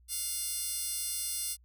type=tone with high-pass filter; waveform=10% pulse; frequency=706 Hz; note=F5; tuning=19 cents sharp; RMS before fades=-35 dBFS; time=0.08-1.57 s; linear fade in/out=50 ms; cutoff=7400 Hz; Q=2.4; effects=added 60 Hz sine -58 dBFS peak until 1.64 s